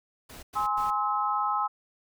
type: noise bursts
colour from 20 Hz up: pink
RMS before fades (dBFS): -45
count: 3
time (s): 0.29-0.908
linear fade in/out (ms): 10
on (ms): 140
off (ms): 99
type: chord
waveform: sine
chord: Ab augmented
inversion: none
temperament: equal with one note detuned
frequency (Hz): 830.6 / 1046.5 / 1288.4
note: Ab5 / C6 / E6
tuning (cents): 0 / 0 / -40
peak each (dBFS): -29 / -30 / -28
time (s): 0.55-1.68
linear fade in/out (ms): 20
effects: none